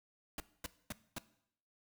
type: noise bursts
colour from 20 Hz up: pink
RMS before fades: -41 dBFS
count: 4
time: 0.38-1.184 s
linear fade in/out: 2 ms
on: 21 ms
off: 240 ms
effects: noise-tail reverb RT60 0.7 s tail -18 dB re dry